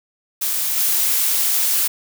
blue noise with level steps, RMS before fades -21 / -18 dBFS, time 0.41-1.88 s, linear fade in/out 10 ms, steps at 0.76 s, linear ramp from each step 20 ms, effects none

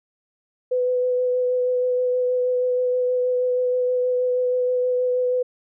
sine tone with vibrato, 500 Hz, B4, 21 cents sharp, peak -18 dBFS, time 0.71-5.43 s, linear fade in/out 10 ms, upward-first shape sine, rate 6.3 Hz, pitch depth 13 cents each way, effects none

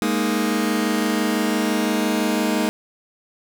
sawtooth chord, Ab suspended second, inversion none, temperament just, 207.7 / 233.6 / 311.5 Hz, Ab3 / Bb3 / Eb4, 0 / +4 / +2 cents, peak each -19 dBFS, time 0.02-2.69 s, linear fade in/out 0 ms, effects none

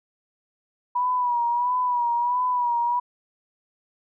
sine tone with vibrato, 973 Hz, B5, 26 cents flat, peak -20 dBFS, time 0.95-3 s, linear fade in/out 10 ms, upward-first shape sine, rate 1.5 Hz, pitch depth 52 cents each way, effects none

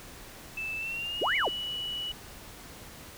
sine tone with pitch glide, 2637 to 2943 Hz, E7 to F#7, 0 to -10 cents, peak -32 dBFS, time 0.57-2.12 s, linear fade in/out 5 ms, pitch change +190 cents, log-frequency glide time 0.78-1.31 s
sine linear two-way sweep, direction up then down, 230.8 to 2336 to 237.5 Hz, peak -25 dBFS, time 1.21-1.49 s, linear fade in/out 10 ms, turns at 1.36 s
effects pink hiss -47 dBFS RMS until 3.17 s

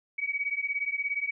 sine beating tone pair, 2256 / 2273 Hz, C#7 / C#7, +30 / +43 cents, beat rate 17 Hz, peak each -31 dBFS, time 0.18-1.31 s, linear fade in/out 10 ms, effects none

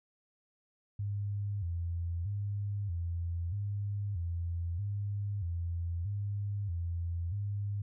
sine tone with vibrato, 93.2 Hz, F#2, 13 cents sharp, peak -32 dBFS, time 0.99-7.82 s, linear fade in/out 5 ms, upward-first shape square, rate 0.79 Hz, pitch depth 150 cents each way, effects none

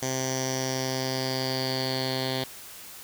10% pulse tone with low-pass filter sweep, 130.81 Hz, C3, in tune, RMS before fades -29 dBFS, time 0.02-2.44 s, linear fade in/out 5 ms, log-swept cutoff 6300 to 4000 Hz, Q 7.8, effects white hiss -44 dBFS RMS until 3.03 s

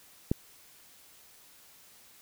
click, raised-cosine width 3 ms, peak -12 dBFS, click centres 0.315 s, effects white hiss -57 dBFS RMS until 2.21 s

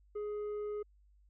sine tone with tanh clipping, 417.6 Hz, G#4, 10 cents sharp, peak -37 dBFS, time 0.15-0.83 s, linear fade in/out 10 ms, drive 5 dB, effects added 50 Hz sine -62 dBFS peak until 1.29 s

